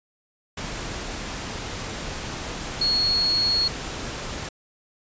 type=tone in noise; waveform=sine; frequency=4327 Hz; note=C#8; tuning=43 cents flat; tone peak=-19 dBFS; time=2.81-3.68 s; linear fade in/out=5 ms; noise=pink; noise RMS=-32 dBFS; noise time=0.57-4.49 s; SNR=+10 dB; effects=resampled to 16000 Hz